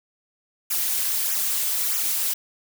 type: noise with flanger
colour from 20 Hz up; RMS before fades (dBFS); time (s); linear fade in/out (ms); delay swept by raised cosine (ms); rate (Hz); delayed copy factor
blue; -24; 0.7-2.34; 10; 0.22 to 5.92; 1.6; -1
effects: none